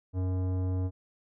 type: tone with tanh clipping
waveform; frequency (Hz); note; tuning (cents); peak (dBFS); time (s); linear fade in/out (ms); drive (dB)
sine; 92.5; F#2; 0; -29; 0.13-0.91; 50; 15
effects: none